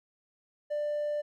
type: tone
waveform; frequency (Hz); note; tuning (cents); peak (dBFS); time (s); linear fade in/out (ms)
triangle; 592; D5; +14; -26; 0.7-1.22; 20
effects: tanh soft clip ceiling -24 dBFS